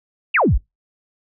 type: exponential sweep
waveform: sine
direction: down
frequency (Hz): 3000 to 34.65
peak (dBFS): -12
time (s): 0.34-0.58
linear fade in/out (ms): 10
effects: noise-tail reverb RT60 0.2 s tail -26 dB re dry